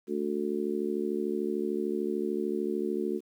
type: harmonic tone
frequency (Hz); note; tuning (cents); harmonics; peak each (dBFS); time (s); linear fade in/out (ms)
73.42; D2; 0; 3 / 4 / 5 / 6; -34 / -35 / -31 / -36; 0.07-3.21; 50
effects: 10-bit